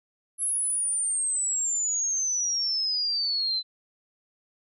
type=exponential sweep; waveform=sine; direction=down; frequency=10950 to 4029 Hz; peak=-24 dBFS; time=0.38-3.63 s; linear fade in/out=50 ms; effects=none